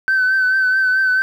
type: tone with vibrato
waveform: sine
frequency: 1529 Hz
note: G6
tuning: 44 cents flat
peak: -11 dBFS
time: 0.08-1.22 s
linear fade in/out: 0 ms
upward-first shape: triangle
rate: 4.6 Hz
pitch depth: 39 cents each way
effects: tanh soft clip ceiling -10 dBFS + 8-bit